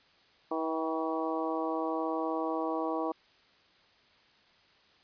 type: harmonic tone with a mistuned harmonic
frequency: 161 Hz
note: E3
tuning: 41 cents flat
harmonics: 2 / 3 / 4 / 5 / 6 / 7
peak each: -34 / -36 / -37 / -38 / -39 / -39 dBFS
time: 0.51-3.12 s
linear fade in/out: 5 ms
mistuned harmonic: 5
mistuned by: -35 cents
effects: white hiss -63 dBFS RMS until 5.03 s + resampled to 11025 Hz